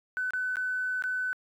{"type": "tone with dropouts", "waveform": "triangle", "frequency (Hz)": 1506, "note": "F#6", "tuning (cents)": 30, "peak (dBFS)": -24, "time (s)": [0.17, 1.33], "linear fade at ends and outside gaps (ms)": 0, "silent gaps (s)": [[0.306, 0.335], [0.557, 0.569], [1.023, 1.039]], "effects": ["tanh soft clip ceiling -26 dBFS"]}